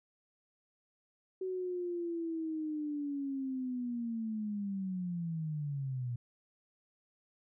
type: linear sweep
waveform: sine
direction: down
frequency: 376.9 to 118.6 Hz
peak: -34 dBFS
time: 1.41-6.16 s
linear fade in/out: 5 ms
effects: none